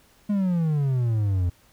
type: exponential sweep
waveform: triangle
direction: down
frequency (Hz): 210.3 to 85.3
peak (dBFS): -18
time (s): 0.29-1.5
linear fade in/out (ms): 10
effects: pink hiss -58 dBFS RMS until 1.72 s